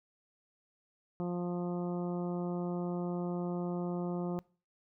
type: harmonic tone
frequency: 176.2 Hz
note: F3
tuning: 16 cents sharp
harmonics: 1 / 2 / 3 / 4 / 5 / 6 / 7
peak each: -34 / -38 / -44 / -46 / -50 / -53 / -53 dBFS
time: 1.2-4.39 s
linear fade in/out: 0 ms
effects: noise-tail reverb RT60 0.4 s tail -24 dB re dry